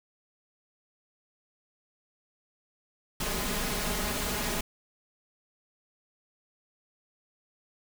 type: noise with comb filter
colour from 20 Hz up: pink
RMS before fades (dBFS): -31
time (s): 3.2-4.61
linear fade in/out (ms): 5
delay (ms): 4.8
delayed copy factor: +0.7
effects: none